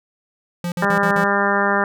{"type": "tone bursts", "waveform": "square", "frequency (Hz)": 174.61, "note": "F3", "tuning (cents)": 0, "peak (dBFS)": -22, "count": 5, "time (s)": [0.64, 1.24], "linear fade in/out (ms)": 2, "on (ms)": 80, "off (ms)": 50}
{"type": "harmonic tone", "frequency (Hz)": 200.4, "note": "G3", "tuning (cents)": 38, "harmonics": [1, 2, 3, 4, 5, 6, 7, 8, 9], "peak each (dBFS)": [-24, -24, -24, -24, -24, -24, -24, -24, -24], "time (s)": [0.82, 1.84], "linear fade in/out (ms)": 2}
{"effects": []}